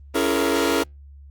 sawtooth chord, A# half-diminished seventh, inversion first, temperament just, 279.7 / 335.6 / 419.5 / 466.2 Hz, C#4 / E4 / G#4 / A#4, +16 / +31 / +17 / 0 cents, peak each -20 dBFS, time 0.14-0.84 s, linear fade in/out 20 ms, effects added 70 Hz sine -41 dBFS peak until 1.3 s + Opus 24 kbps

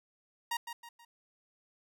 sawtooth tone with echo, 939 Hz, A#5, 12 cents sharp, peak -28 dBFS, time 0.51-0.57 s, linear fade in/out 5 ms, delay 160 ms, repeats 3, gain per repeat -8 dB, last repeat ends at 1.05 s, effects none

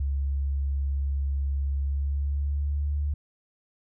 sine tone with pitch glide, 69.3 to 72.79 Hz, C#2 to D2, 0 to -15 cents, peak -24 dBFS, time 0-3.14 s, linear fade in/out 5 ms, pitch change +85 cents, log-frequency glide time 1.8-2.97 s, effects none

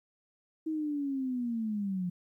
sine linear sweep, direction down, 320 to 174.61 Hz, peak -30 dBFS, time 0.66-2.1 s, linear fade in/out 10 ms, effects 12-bit

